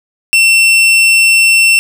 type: tone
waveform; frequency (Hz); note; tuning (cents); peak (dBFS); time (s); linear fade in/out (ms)
40% pulse; 2700; E7; +41; -4; 0.33-1.79; 0
effects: none